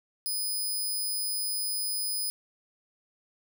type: tone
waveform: 10% pulse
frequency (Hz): 5000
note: D#8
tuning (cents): +8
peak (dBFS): -22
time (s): 0.26-2.3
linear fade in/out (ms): 0
effects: none